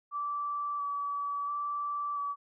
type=tone with vibrato; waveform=sine; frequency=1154 Hz; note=D6; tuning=31 cents flat; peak=-31 dBFS; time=0.11-2.36 s; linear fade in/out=50 ms; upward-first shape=square; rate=0.73 Hz; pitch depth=13 cents each way; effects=none